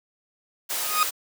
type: noise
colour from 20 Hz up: white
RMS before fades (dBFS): -28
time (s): 0.69-1.11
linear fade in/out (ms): 20
type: tone with exponential growth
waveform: 40% pulse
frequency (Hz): 1244.5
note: D#6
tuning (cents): 0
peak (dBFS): -15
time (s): 0.74-1.03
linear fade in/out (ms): 1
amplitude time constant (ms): 61
effects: high-pass 400 Hz 12 dB/octave